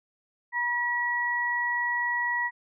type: tone pair together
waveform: sine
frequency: 964 / 1928 Hz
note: B5 / B6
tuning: -42 / -42 cents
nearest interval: octave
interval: 1200 cents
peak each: -30 / -26 dBFS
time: 0.52-2.51 s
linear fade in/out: 50 ms
effects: none